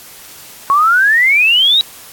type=exponential sweep; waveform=sine; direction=up; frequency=1087 to 3900 Hz; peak=-7 dBFS; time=0.7-1.81 s; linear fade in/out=0 ms; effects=white hiss -36 dBFS RMS until 2.12 s + AAC 64 kbps